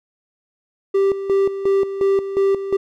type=tone with tremolo; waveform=triangle; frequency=392 Hz; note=G4; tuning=in tune; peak=-11 dBFS; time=0.94-2.77 s; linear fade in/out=10 ms; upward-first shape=square; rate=2.8 Hz; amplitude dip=70%; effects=none